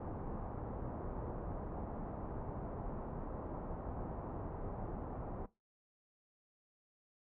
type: low-pass noise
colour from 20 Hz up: pink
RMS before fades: -43 dBFS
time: 0-5.46 s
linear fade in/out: 5 ms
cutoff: 1000 Hz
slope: 24 dB/octave
effects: noise-tail reverb RT60 0.2 s tail -17 dB re dry